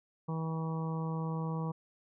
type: harmonic tone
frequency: 161.3 Hz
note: E3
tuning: 37 cents flat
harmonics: 1 / 2 / 3 / 4 / 5 / 6 / 7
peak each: -33 / -46 / -43 / -53 / -48 / -45 / -47 dBFS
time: 0.28-1.72 s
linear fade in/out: 10 ms
effects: none